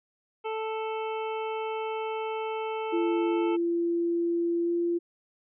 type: tone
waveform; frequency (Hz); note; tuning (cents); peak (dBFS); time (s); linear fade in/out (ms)
25% pulse; 440; A4; 0; -26; 0.44-3.57; 20
type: tone with pitch glide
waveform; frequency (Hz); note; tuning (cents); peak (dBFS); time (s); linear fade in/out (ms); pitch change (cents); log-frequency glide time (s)
sine; 340.9 to 343.5; F4 to F4; -42 to -29; -24; 2.92-4.99; 20; +13; 4.64-4.7
effects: resampled to 8000 Hz